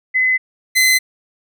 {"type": "tone pair in turn", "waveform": ["sine", "sawtooth"], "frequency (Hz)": [2029, 2042], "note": ["B6", "C7"], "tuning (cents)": [46, -43], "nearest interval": "unison", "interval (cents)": 11, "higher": "second", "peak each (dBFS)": [-12, -7], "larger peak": "second", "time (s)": [[0.14, 0.38], [0.75, 0.99]], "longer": "neither", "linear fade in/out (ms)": 20, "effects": []}